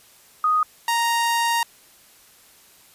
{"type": "tone pair in turn", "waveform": ["sine", "sawtooth"], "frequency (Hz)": [1244.5, 932.3], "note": ["D#6", "A#5"], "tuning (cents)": [0, 0], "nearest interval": "perfect fourth", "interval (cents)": 500, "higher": "first", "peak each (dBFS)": [-16, -15], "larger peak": "second", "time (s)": [[0.44, 0.63], [0.88, 1.63]], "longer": "second", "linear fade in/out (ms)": 2, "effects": ["white hiss -52 dBFS RMS until 2.94 s", "resampled to 32000 Hz"]}